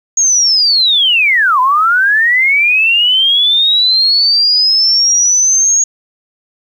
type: linear two-way sweep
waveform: sine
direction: down then up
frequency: 6645 to 987.8 to 6645 Hz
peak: -7 dBFS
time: 0.17-5.84 s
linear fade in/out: 5 ms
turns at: 1.6 s
effects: 7-bit